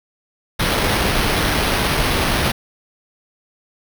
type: noise with sample-and-hold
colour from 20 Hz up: pink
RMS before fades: -18 dBFS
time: 0.59-2.52 s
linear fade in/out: 10 ms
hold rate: 7350 Hz
effects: none